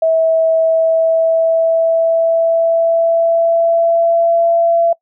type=tone with pitch glide; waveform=sine; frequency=649 to 674.6 Hz; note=E5 to E5; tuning=-27 to +40 cents; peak=-9 dBFS; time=0.02-4.93 s; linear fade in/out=5 ms; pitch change=+67 cents; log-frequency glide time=0.58-4.45 s; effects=noise-tail reverb RT60 0.1 s tail -22 dB re dry